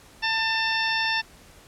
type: harmonic tone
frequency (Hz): 894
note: A5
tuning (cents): +27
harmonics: 1 / 2 / 3 / 4 / 5 / 6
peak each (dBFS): -29 / -26 / -29 / -31 / -36 / -31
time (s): 0.22-1.22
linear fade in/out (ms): 20
effects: pink hiss -51 dBFS RMS until 1.67 s + low-pass 12000 Hz 12 dB/octave